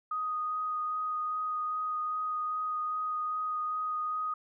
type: tone with vibrato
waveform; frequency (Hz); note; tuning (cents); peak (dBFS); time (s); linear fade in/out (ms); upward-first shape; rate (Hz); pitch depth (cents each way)
sine; 1244.5; D#6; 0; -30; 0.11-4.34; 5; sine; 2.5; 10
effects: none